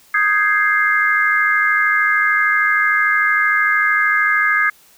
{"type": "chord", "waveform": "sine", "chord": "Ab major seventh", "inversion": "second", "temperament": "equal", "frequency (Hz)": [1244.5, 1568, 1661.2, 2093], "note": ["Eb6", "G6", "Ab6", "C7"], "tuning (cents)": [0, 0, 0, 0], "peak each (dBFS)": [-19, -22, -16, -18], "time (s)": [0.14, 4.7], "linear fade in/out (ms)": 5, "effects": ["white hiss -50 dBFS RMS until 4.97 s"]}